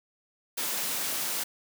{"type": "high-pass noise", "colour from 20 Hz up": "white", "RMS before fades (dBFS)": -31, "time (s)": [0.57, 1.44], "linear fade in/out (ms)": 10, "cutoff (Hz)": 150, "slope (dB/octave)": 24, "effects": []}